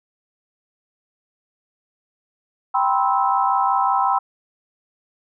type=chord; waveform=sine; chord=C major seventh; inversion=second; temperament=just; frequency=784.9 / 981.1 / 1046.5 / 1308.1 Hz; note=G5 / B5 / C6 / E6; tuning=+2 / -12 / 0 / -14 cents; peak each=-20 / -21 / -22 / -23 dBFS; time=2.74-4.19 s; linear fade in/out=10 ms; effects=none